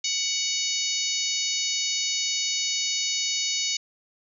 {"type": "harmonic tone with a mistuned harmonic", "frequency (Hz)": 747, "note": "F#5", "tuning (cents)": 16, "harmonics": [3, 4, 5, 6, 7, 8, 9], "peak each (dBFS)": [-34, -33, -31, -31, -33, -31, -32], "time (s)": [0.04, 3.77], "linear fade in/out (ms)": 5, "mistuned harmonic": 4, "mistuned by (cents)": -32, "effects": []}